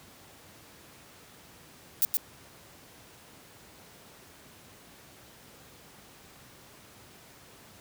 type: noise with echo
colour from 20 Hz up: violet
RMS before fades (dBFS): -23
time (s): 2.02-2.05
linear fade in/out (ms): 0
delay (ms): 120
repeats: 1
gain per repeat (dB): -3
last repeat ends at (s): 2.17
effects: pink hiss -53 dBFS RMS until 7.8 s + high-pass 80 Hz 12 dB/octave